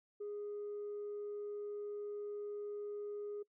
sine tone, 413.1 Hz, G#4, 9 cents flat, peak -39 dBFS, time 0.2-3.43 s, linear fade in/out 10 ms, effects noise-tail reverb RT60 0.1 s tail -23 dB re dry + tanh soft clip ceiling -38 dBFS

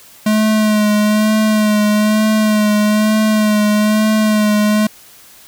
square tone with vibrato, 213.1 Hz, G#3, 45 cents sharp, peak -11 dBFS, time 0.26-4.87 s, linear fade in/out 5 ms, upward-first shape sine, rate 1.1 Hz, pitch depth 27 cents each way, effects white hiss -42 dBFS RMS until 5.47 s

